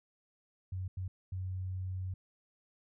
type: tone bursts at uneven times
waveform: sine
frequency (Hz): 93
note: F#2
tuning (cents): +9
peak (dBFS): -35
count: 3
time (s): 0.72-0.88 / 0.97-1.08 / 1.32-2.14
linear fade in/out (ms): 5
effects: none